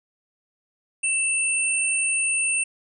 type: tone pair together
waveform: sine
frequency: 2665 / 8964 Hz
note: E7 / C#9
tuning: +18 / +18 cents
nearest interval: octave + major sixth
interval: 2100 cents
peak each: -23 dBFS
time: 1.03-2.64 s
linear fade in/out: 10 ms
effects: none